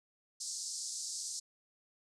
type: band-pass noise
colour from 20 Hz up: white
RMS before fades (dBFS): -41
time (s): 0.4-1.4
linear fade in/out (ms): 10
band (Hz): 4500 to 8600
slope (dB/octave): 48
effects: none